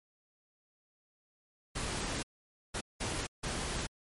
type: noise bursts at uneven times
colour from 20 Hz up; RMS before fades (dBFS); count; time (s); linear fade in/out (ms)
pink; -36; 4; 1.75-2.23 / 2.74-2.81 / 3-3.27 / 3.43-3.87; 10
effects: MP3 48 kbps